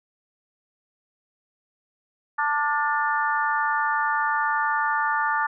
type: harmonic tone with a mistuned harmonic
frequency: 295.3 Hz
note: D4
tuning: 10 cents sharp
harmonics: 3 / 4 / 5 / 6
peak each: -25 / -26 / -27 / -28 dBFS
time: 2.38-5.47 s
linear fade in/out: 10 ms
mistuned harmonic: 5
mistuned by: -43 cents
effects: none